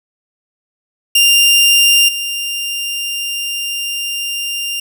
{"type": "tone with level steps", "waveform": "sawtooth", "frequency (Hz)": 2794, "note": "F7", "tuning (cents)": 0, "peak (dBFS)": [-4, -15], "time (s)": [1.15, 4.8], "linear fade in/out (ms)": 5, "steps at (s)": 2.08, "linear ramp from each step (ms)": 10, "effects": []}